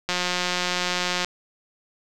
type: click train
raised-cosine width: 0.2 ms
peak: -7 dBFS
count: 208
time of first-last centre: 0.09-1.246 s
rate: 179 Hz
effects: none